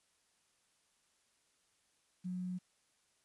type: tone with quantisation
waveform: sine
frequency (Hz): 181.7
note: F#3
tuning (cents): -31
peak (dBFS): -37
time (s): 2.24-2.59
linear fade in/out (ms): 20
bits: 11
effects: white hiss -75 dBFS RMS until 3.24 s + resampled to 24000 Hz